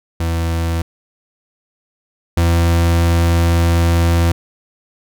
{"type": "tone pair in turn", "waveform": "40% pulse", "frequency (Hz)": [83.1, 84.55], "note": ["E2", "E2"], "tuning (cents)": [15, 44], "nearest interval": "unison", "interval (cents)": 29, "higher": "second", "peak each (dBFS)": [-15, -10], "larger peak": "second", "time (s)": [[0.2, 0.82], [2.37, 4.32]], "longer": "second", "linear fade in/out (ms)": 5, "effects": []}